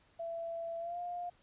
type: tone with pitch glide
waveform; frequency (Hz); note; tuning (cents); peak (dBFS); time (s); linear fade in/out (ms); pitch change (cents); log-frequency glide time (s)
sine; 669 to 705.1; E5 to F5; +25 to +16; -37; 0.19-1.3; 10; +91; 0.79-0.99
effects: pink hiss -68 dBFS RMS until 1.42 s + resampled to 8000 Hz